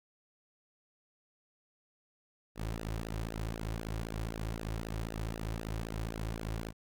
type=tone with flanger; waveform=sawtooth; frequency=55 Hz; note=A1; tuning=in tune; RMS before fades=-38 dBFS; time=2.55-6.73 s; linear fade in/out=50 ms; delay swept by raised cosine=0.87 to 4.67 ms; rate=3.9 Hz; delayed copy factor=-0.8; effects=none